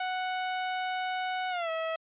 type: tone with pitch glide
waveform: sawtooth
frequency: 740 to 647.9 Hz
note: F#5 to E5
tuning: 0 to -30 cents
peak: -26 dBFS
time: 0-1.96 s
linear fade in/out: 5 ms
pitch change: -230 cents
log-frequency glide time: 1.5-1.7 s
effects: resampled to 8000 Hz